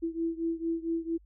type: beating tone pair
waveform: sine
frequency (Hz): 329.6 / 334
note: E4 / E4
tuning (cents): 0 / +23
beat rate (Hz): 4.4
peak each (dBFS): -31 / -33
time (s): 0.02-1.18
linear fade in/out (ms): 20
effects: added 50 Hz sine -55 dBFS peak until 1.25 s